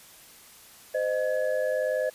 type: tone cluster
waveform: sine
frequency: 515 / 616 / 1693 Hz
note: C5 / D#5 / G#6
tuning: -28 / -17 / +33 cents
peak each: -27 / -27 / -36 dBFS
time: 0.94-2.1 s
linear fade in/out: 10 ms
effects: white hiss -51 dBFS RMS until 2.14 s + resampled to 32000 Hz